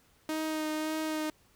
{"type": "tone with vibrato", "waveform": "sawtooth", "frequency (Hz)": 311.5, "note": "D#4", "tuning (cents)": 2, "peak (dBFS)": -27, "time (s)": [0.29, 1.3], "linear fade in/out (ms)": 2, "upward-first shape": "sine", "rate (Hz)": 1.8, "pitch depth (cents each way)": 16, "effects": ["pink hiss -65 dBFS RMS until 1.55 s"]}